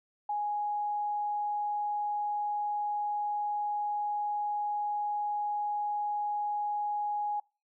sine tone, 830.6 Hz, G#5, in tune, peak -29 dBFS, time 0.29-7.4 s, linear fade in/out 5 ms, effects noise-tail reverb RT60 0.3 s tail -25 dB re dry

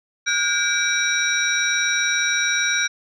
sine tone cluster, 1438 / 1599 / 2311 / 3842 / 5690 Hz, F#6 / G6 / D7 / B7 / F8, -50 / +34 / -28 / -48 / +31 cents, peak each -24 dBFS, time 0.26-2.88 s, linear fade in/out 20 ms, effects tanh soft clip ceiling -8 dBFS

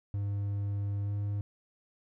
triangle tone with pitch glide, 100.9 to 102.01 Hz, G#2 to G#2, -49 to -31 cents, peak -28 dBFS, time 0.14-1.41 s, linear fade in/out 0 ms, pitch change +18 cents, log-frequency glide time 1.04-1.12 s, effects none

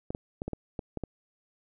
clicks, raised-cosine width 2 ms, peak -20 dBFS, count 8, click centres 0.105 / 0.149 / 0.419 / 0.48 / 0.533 / 0.792 / 0.973 / 1.037 s, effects none

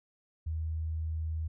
sine tone, 79.7 Hz, D#2, 42 cents sharp, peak -31 dBFS, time 0.46-1.48 s, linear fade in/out 10 ms, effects none

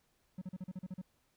triangle tone bursts, 184.1 Hz, F#3, 8 cents flat, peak -37 dBFS, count 9, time 0.38-1.016 s, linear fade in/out 5 ms, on 36 ms, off 39 ms, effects pink hiss -75 dBFS RMS until 1.36 s

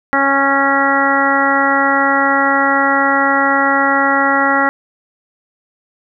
harmonic tone, 275.9 Hz, C#4, 8 cents flat, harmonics 1 / 2 / 3 / 4 / 5 / 6 / 7, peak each -19 / -20 / -17 / -20 / -16 / -22 / -17 dBFS, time 0.13-4.69 s, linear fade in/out 0 ms, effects none

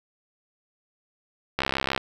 click train, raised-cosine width 0.3 ms, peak -8 dBFS, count 27, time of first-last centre 1.59-1.977 s, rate 67.1 Hz, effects 7-bit

